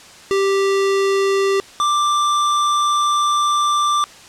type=tone pair in turn; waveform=square; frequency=392 / 1179.4 Hz; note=G4 / D6; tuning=0 / +7 cents; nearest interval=octave + perfect fifth; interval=1907 cents; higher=second; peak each=-15 dBFS; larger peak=neither; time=0.31-1.6 / 1.8-4.04 s; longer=second; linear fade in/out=0 ms; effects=white hiss -41 dBFS RMS until 4.28 s + low-pass 7000 Hz 12 dB/octave